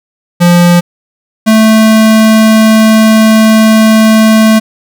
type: tone pair in turn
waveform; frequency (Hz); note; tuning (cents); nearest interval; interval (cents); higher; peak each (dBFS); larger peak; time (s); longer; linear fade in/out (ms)
square; 174.61 / 219.6; F3 / A3; 0 / -3; major third; 397; second; -3; neither; 0.4-0.81 / 1.46-4.6; second; 20
effects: none